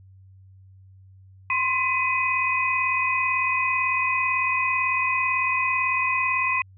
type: tone cluster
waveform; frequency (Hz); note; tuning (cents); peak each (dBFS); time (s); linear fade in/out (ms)
sine; 1019 / 1057 / 2009 / 2509; C6 / C6 / B6 / D#7; -46 / +17 / +29 / +14; -32 / -26 / -28 / -23; 1.5-6.62; 2
effects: added 95 Hz sine -47 dBFS peak until 6.77 s